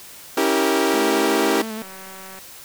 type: chord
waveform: sawtooth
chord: C# diminished seventh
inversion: none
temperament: equal with one note detuned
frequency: 277.2 / 324.7 / 392 / 466.2 Hz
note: C#4 / E4 / G4 / Bb4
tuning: 0 / -26 / 0 / 0 cents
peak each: -20 / -18 / -17 / -20 dBFS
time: 0.37-1.62 s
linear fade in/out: 5 ms
type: tone with vibrato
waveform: sawtooth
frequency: 220 Hz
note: A3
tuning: in tune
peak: -24 dBFS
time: 0.94-1.82 s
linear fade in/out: 0 ms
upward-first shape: square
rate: 7.2 Hz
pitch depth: 22 cents each way
type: click train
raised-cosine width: 0.5 ms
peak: -26 dBFS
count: 109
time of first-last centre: 1.82-2.388 s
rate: 190 Hz
effects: white hiss -41 dBFS RMS until 2.64 s